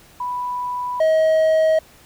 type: tone pair in turn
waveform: sine / triangle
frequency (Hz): 987.8 / 634.6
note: B5 / D#5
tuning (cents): 0 / +34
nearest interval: minor sixth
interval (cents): 766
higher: first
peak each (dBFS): -22 / -11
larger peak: second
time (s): 0.2-1 / 1-1.79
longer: first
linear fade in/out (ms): 5
effects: pink hiss -49 dBFS RMS until 2.05 s